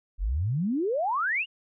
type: exponential sweep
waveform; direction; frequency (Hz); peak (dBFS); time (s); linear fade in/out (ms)
sine; up; 40.64 to 2960; -24; 0.18-1.46; 50
effects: none